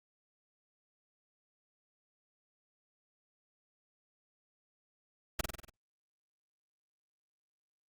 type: noise with echo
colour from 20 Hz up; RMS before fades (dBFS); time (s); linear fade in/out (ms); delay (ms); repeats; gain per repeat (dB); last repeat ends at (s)
pink; -31; 5.39-5.41; 5; 48; 6; -4; 5.698
effects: Opus 48 kbps